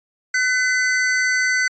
square tone pair together, 1511 / 2024 Hz, F#6 / B6, +36 / +42 cents, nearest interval perfect fourth, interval 506 cents, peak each -20 dBFS, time 0.34-1.68 s, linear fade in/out 5 ms, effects resampled to 16000 Hz

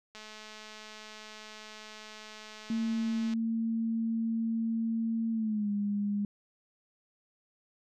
click train, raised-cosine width 0.2 ms, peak -30 dBFS, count 686, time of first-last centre 0.15-3.336 s, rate 215 Hz
sine tone with pitch glide, 226.7 to 204.3 Hz, A#3 to G#3, -48 to -28 cents, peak -28 dBFS, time 2.7-6.25 s, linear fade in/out 2 ms, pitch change -180 cents, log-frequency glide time 5.32-5.7 s
effects none

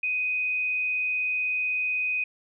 sine tone with frequency modulation, 2500 Hz, D#7, 8 cents sharp, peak -24 dBFS, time 0.03-2.24 s, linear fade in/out 5 ms, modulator 76 Hz, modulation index 0.35, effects none

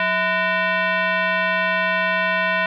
sine tone with frequency modulation, 182.3 Hz, F#3, 25 cents flat, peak -17 dBFS, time 0-2.66 s, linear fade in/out 2 ms, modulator 831 Hz, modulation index 2.8, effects none

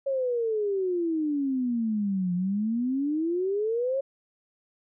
sine exponential two-way sweep, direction down then up, 554.4 to 175.2 to 554.4 Hz, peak -24 dBFS, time 0.06-4.01 s, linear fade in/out 10 ms, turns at 2.34 s, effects none

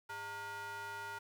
square ring-modulated tone, 254.3 Hz, C4, 49 cents flat, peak -40 dBFS, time 0.09-1.19 s, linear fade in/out 10 ms, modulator 1170 Hz, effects 11-bit

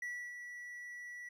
triangle tone with ADSR envelope, 1949 Hz, B6, 23 cents flat, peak -36 dBFS, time 0.02-1.29 s, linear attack 4 ms, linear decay 300 ms, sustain -7 dB, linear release 6 ms, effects none

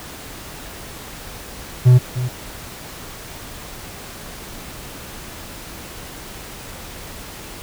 triangle tone with echo, 125.2 Hz, B2, 24 cents sharp, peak -4 dBFS, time 1.85-1.99 s, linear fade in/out 20 ms, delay 300 ms, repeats 1, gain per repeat -13 dB, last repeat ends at 2.29 s, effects pink hiss -35 dBFS RMS until 7.62 s

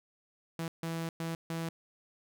sawtooth tone bursts at uneven times, 164.81 Hz, E3, in tune, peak -30 dBFS, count 4, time 0.59-0.68 / 0.83-1.09 / 1.2-1.35 / 1.5-1.69 s, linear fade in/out 2 ms, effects none

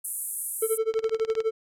pink band-pass noise, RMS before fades -33 dBFS, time 0.04-0.78 s, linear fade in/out 10 ms, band 9100 to 12000 Hz, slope 48 dB/octave
triangle tone with tremolo, 444.2 Hz, A4, 16 cents sharp, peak -18 dBFS, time 0.62-1.51 s, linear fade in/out 5 ms, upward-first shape sine, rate 12 Hz, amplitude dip 95%
click train, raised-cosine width 0.2 ms, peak -20 dBFS, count 10, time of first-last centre 0.94-1.404 s, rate 19.4 Hz
effects none

